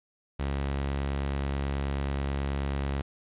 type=tone; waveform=sawtooth; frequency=69.3 Hz; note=C#2; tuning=in tune; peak=-24 dBFS; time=0.39-3.02 s; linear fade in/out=10 ms; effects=resampled to 8000 Hz + 9-bit